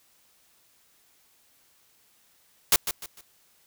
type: noise with echo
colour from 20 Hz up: white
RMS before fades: -18 dBFS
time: 2.72-2.76 s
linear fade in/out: 2 ms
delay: 150 ms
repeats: 3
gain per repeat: -10 dB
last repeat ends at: 3.21 s
effects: white hiss -63 dBFS RMS until 3.66 s